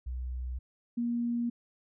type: tone pair in turn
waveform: sine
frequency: 62.6 / 237.2 Hz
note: B1 / A#3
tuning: +24 / +30 cents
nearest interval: octave + major seventh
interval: 2306 cents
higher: second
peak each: -33 / -28 dBFS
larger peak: second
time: 0.06-0.59 / 0.97-1.5 s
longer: neither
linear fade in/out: 10 ms
effects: none